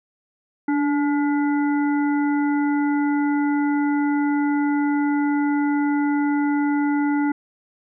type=harmonic tone with a mistuned harmonic; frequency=285.9 Hz; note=D4; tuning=46 cents flat; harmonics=1 / 3 / 5 / 7; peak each=-18 / -28 / -32 / -35 dBFS; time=0.68-7.32 s; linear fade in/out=5 ms; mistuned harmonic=1; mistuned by=+32 cents; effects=none